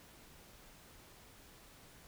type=silence; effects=pink hiss -59 dBFS RMS until 2.07 s